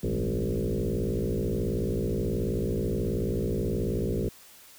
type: tone with frequency modulation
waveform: sine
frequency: 139.7 Hz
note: C#3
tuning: 14 cents sharp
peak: -25 dBFS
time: 0.03-4.29 s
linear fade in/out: 5 ms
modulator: 58.6 Hz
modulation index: 5.8
effects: white hiss -52 dBFS RMS until 4.78 s

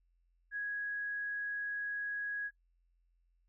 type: tone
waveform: sine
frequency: 1661.2 Hz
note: G#6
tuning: in tune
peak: -35 dBFS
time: 0.51-2.51 s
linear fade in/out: 50 ms
effects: noise-tail reverb RT60 0.1 s tail -21 dB re dry + added 43 Hz sine -70 dBFS peak until 3.48 s

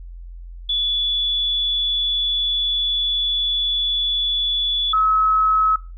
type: tone pair in turn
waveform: sine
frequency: 3436 / 1287 Hz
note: A7 / E6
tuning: -42 / -42 cents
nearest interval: octave + perfect fourth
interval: 1700 cents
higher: first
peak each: -18 / -14 dBFS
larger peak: second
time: 0.69-4.93 / 4.93-5.76 s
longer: first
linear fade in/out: 5 ms
effects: noise-tail reverb RT60 0.3 s tail -17 dB re dry + added 43 Hz sine -33 dBFS peak until 5.97 s

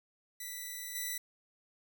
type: tone with level steps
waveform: 5% pulse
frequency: 1975.5 Hz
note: B6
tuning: in tune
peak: -30 / -25 dBFS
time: 0.4-1.18 s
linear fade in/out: 5 ms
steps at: 0.95 s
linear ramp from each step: 5 ms
effects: none

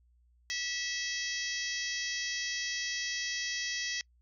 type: harmonic tone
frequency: 650 Hz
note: E5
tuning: 24 cents flat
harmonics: 3 / 4 / 5 / 6 / 7 / 8 / 9 / 10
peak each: -37 / -43 / -41 / -45 / -42 / -41 / -42 / -48 dBFS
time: 0.5-4.01 s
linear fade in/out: 0 ms
effects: noise-tail reverb RT60 0.1 s tail -26 dB re dry + added 60 Hz sine -63 dBFS peak until 4.21 s

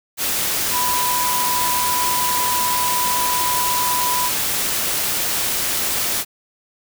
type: tone in noise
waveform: sine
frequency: 987.8 Hz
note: B5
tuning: in tune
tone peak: -20 dBFS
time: 0.71-4.31 s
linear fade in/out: 50 ms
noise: white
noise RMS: -21 dBFS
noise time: 0.17-6.25 s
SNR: -2 dB
effects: none

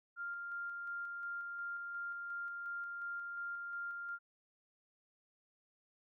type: tone with tremolo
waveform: sine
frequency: 1396.9 Hz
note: F6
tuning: in tune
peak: -39 dBFS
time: 0.16-4.19 s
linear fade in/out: 50 ms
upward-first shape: square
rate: 2.8 Hz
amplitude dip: 25%
effects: none

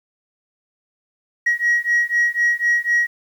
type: beating tone pair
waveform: sine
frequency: 1900 / 1904 Hz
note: A#6 / A#6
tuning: +33 / +36 cents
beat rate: 4 Hz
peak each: -17 dBFS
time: 1.46-3.07 s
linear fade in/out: 10 ms
effects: tanh soft clip ceiling -11 dBFS + 8-bit

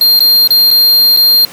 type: tone with dropouts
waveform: square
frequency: 4200 Hz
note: C8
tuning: 6 cents sharp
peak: -5 dBFS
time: 0.01-1.45 s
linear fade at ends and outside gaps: 2 ms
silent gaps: 0.193-0.204 / 0.475-0.505 / 0.706-0.711 / 1.165-1.171 s
effects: pink hiss -31 dBFS RMS until 1.52 s + high-pass 200 Hz 12 dB/octave

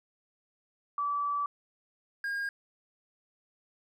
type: tone pair in turn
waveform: sine / triangle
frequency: 1154 / 1621.2 Hz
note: D6 / G#6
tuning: -31 / -42 cents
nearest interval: tritone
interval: 589 cents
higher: second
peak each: -28 / -29 dBFS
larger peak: first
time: 0.98-1.46 / 2.24-2.49 s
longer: first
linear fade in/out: 2 ms
effects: none

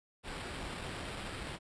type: noise with sample-and-hold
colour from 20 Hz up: pink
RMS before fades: -42 dBFS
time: 0.23-1.59 s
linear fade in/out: 50 ms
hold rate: 6300 Hz
effects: resampled to 22050 Hz

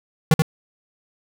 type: tone with echo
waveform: square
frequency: 158.3 Hz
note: D#3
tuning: 30 cents sharp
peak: -11 dBFS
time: 0.31-0.34 s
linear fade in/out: 2 ms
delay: 81 ms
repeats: 1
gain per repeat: -3 dB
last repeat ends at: 0.421 s
effects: none

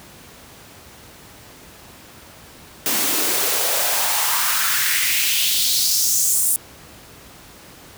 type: noise with high-pass filter sweep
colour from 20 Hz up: white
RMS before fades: -19 dBFS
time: 2.86-6.56 s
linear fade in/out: 0 ms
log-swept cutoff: 220 to 9500 Hz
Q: 2.6
effects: pink hiss -43 dBFS RMS until 7.97 s + high-pass 60 Hz 12 dB/octave

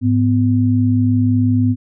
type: tone pair together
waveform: sine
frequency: 105.31 / 251.2 Hz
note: G#2 / B3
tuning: +25 / +30 cents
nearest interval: octave + minor third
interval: 1505 cents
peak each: -14 dBFS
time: 0.01-1.76 s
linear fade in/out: 50 ms
effects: none

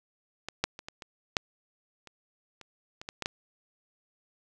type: clicks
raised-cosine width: 0.2 ms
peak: -18 / -8 / -24 / -22 / -25 / -7 / -30 / -29 / -24 / -19 / -16 / -12 dBFS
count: 12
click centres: 0.486 / 0.64 / 0.791 / 0.885 / 1.022 / 1.368 / 2.073 / 2.613 / 3.015 / 3.089 / 3.223 / 3.259 s
effects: none

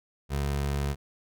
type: tone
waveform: 25% pulse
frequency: 70.5 Hz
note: C#2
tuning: 30 cents sharp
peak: -23 dBFS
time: 0.29-0.96 s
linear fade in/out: 50 ms
effects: none

